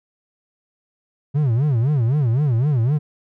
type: tone with vibrato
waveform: triangle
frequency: 130.81 Hz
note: C3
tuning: in tune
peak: -13 dBFS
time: 1.34-2.99 s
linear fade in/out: 20 ms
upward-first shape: sine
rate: 3.9 Hz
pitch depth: 270 cents each way
effects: none

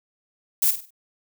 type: noise with echo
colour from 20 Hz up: violet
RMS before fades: -19 dBFS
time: 0.62-0.71 s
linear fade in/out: 5 ms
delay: 49 ms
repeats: 4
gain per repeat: -9 dB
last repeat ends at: 0.906 s
effects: none

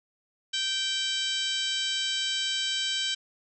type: harmonic tone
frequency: 778 Hz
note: G5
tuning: 13 cents flat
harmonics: 2 / 3 / 4 / 5 / 6 / 7 / 8 / 9 / 10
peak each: -37 / -40 / -29 / -34 / -38 / -39 / -43 / -45 / -39 dBFS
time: 0.53-3.15 s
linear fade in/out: 10 ms
effects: none

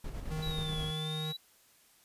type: noise with tremolo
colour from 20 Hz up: brown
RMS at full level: -38 dBFS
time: 0.04-0.91 s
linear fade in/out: 5 ms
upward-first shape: square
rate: 9.3 Hz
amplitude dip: 40%
type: tone with pitch glide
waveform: square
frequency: 156.6 to 155.52 Hz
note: D#3 to D#3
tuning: +11 to 0 cents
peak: -36 dBFS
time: 0.3-1.33 s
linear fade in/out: 20 ms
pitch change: -11 cents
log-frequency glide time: 0.55-0.81 s
type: exponential two-way sweep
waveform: triangle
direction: down then up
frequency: 3951 to 3322 to 3951 Hz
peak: -37 dBFS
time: 0.42-1.37 s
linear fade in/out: 10 ms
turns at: 0.83 s
effects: white hiss -64 dBFS RMS until 2.04 s + resampled to 32000 Hz

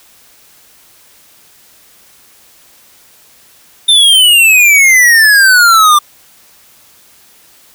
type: exponential sweep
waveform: square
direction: down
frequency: 3615 to 1174.7 Hz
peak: -4 dBFS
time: 3.88-5.99 s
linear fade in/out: 10 ms
effects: white hiss -44 dBFS RMS until 7.74 s

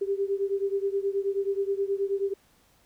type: beating tone pair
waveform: sine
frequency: 392 / 401.4 Hz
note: G4 / G4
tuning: 0 / +41 cents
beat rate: 9.4 Hz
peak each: -27 / -29 dBFS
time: 0.01-2.34 s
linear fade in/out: 10 ms
effects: pink hiss -63 dBFS RMS until 2.85 s

